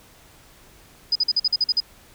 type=tone bursts; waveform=sine; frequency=4978 Hz; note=D#8; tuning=in tune; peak=-16 dBFS; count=9; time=1.12-1.803 s; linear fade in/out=5 ms; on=35 ms; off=46 ms; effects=pink hiss -51 dBFS RMS until 2.14 s